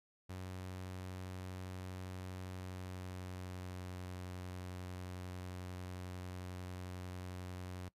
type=tone with pitch glide; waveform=sawtooth; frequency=92.5 to 91.12 Hz; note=F#2 to F#2; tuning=0 to -26 cents; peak=-40 dBFS; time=0.29-7.89 s; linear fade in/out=10 ms; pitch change=-26 cents; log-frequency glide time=2.43-4.05 s; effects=noise-tail reverb RT60 0.1 s tail -21 dB re dry + resampled to 32000 Hz